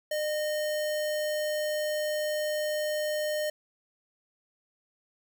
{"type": "tone with sample-and-hold", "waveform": "sine", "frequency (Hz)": 606, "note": "D#5", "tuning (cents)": -46, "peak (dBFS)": -27, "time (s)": [0.11, 3.5], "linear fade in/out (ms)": 5, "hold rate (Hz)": 2450, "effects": []}